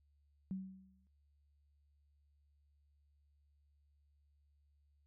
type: tone with exponential decay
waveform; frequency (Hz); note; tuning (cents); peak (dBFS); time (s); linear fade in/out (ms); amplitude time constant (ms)
sine; 189.7; F#3; +43; -36; 0.51-1.07; 0; 120
effects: noise-tail reverb RT60 0.1 s tail -22 dB re dry + added 72 Hz sine -70 dBFS peak until 5.06 s